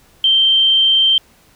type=tone; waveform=sine; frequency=3136 Hz; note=G7; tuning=in tune; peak=-9 dBFS; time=0.24-1.18 s; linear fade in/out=2 ms; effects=pink hiss -51 dBFS RMS until 1.55 s